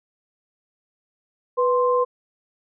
sine tone pair together, 493.9 / 1046.5 Hz, B4 / C6, 0 / 0 cents, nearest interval octave + minor second, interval 1300 cents, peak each -18 / -21 dBFS, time 1.57-2.05 s, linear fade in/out 20 ms, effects none

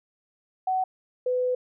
sine tone pair in turn, 750 / 501.5 Hz, F#5 / B4, +23 / +26 cents, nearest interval perfect fifth, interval 697 cents, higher first, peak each -22 dBFS, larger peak neither, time 0.67-0.84 / 1.26-1.55 s, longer second, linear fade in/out 5 ms, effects none

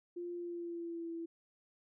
sine tone with pitch glide, 349.2 to 333 Hz, F4 to E4, 0 to +18 cents, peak -39 dBFS, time 0.16-1.26 s, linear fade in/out 10 ms, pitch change -82 cents, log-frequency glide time 0.35-1.11 s, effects none

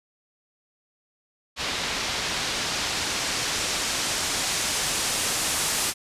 white noise with low-pass filter sweep, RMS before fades -27 dBFS, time 1.56-5.94 s, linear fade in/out 50 ms, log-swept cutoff 4300 to 9900 Hz, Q 0.89, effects resampled to 32000 Hz

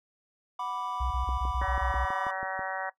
triangle chord, B minor, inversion second, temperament equal, 740 / 987.8 / 1174.7 Hz, F#5 / B5 / D6, 0 / 0 / 0 cents, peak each -37 / -33 / -34 dBFS, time 0.59-2.31 s, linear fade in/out 5 ms
sine tone bursts, 62.5 Hz, B1, 21 cents sharp, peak -28 dBFS, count 8, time 1-2.055 s, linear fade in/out 10 ms, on 110 ms, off 25 ms
click train, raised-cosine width 2 ms, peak -29 dBFS, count 9, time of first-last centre 1.29-2.593 s, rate 6.14 Hz
harmonic tone, 189.8 Hz, F#3, 44 cents sharp, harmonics 3 / 4 / 5 / 6 / 7 / 8 / 9 / 10, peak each -39 / -36 / -38 / -41 / -43 / -39 / -41 / -40 dBFS, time 1.61-2.9 s, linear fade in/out 10 ms
effects noise-tail reverb RT60 0.1 s tail -17 dB re dry

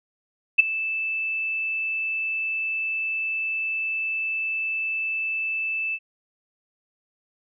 sine tone with ADSR envelope, 2635 Hz, E7, 1 cent flat, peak -7 dBFS, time 0.58-5.99 s, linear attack 17 ms, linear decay 12 ms, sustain -17 dB, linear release 51 ms, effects none

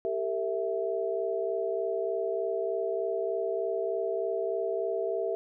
sine chord, E diminished, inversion first, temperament equal with one note detuned, 392 / 455.3 / 659.3 Hz, G4 / Bb4 / E5, 0 / -41 / 0 cents, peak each -32 dBFS, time 0.05-5.35 s, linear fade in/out 0 ms, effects none

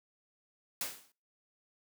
white noise with exponential decay, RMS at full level -33 dBFS, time 0.81-1.12 s, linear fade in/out 2 ms, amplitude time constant 67 ms, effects noise-tail reverb RT60 0.4 s tail -25 dB re dry + high-pass 150 Hz 12 dB/octave

